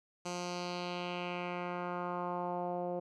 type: tone with low-pass filter sweep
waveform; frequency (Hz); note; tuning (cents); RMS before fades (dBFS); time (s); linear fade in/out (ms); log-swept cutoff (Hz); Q
10% pulse; 177.1; F3; +24; -38; 0.25-3; 10; 6900 to 560; 2.2
effects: none